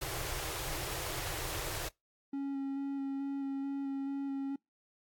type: band-stop noise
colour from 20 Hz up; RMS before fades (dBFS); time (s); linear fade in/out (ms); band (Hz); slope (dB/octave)
pink; -38; 0.01-1.89; 10; 160 to 300; 96
type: tone with vibrato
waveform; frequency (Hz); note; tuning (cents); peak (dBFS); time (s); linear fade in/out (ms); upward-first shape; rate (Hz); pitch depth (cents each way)
triangle; 275.3; C#4; -12; -32; 2.33-4.56; 5; square; 2.3; 11
effects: noise-tail reverb RT60 0.2 s tail -26 dB re dry + AAC 64 kbps